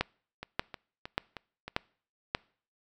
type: two click trains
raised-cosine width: 0.3 ms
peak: -23 / -11 dBFS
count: 5 / 5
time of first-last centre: 0.43-1.68 / 0.01-2.349 s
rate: 3.2 / 1.71 Hz
effects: noise-tail reverb RT60 0.5 s tail -25 dB re dry